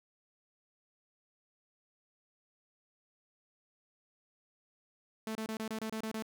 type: tone bursts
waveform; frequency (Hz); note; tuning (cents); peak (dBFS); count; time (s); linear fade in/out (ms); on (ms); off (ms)
sawtooth; 220; A3; 0; -32; 9; 5.27-6.224; 2; 82; 27
effects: none